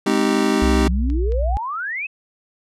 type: chord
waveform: square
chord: Ab major seventh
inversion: none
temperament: just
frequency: 207.7 / 259.6 / 311.5 / 389.3 Hz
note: Ab3 / C4 / Eb4 / G4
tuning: 0 / -13 / +2 / -12 cents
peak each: -22 dBFS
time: 0.06-0.88 s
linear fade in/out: 5 ms
type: click train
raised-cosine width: 0.2 ms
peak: -25 dBFS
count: 5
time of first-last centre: 0.44-1.321 s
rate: 4.54 Hz
type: tone with pitch glide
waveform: sine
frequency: 65 to 59.95 Hz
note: C2 to A#1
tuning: -11 to +49 cents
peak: -17 dBFS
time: 0.62-1.57 s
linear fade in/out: 0 ms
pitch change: -140 cents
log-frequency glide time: 0.79-1.22 s
type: exponential sweep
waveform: sine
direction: up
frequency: 164.81 to 2637 Hz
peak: -23 dBFS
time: 0.87-2.07 s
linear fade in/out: 10 ms
effects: low-pass 9000 Hz 12 dB/octave